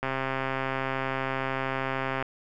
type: click train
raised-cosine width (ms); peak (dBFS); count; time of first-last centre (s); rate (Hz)
0.5; -14; 293; 0.03-2.225; 133
effects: none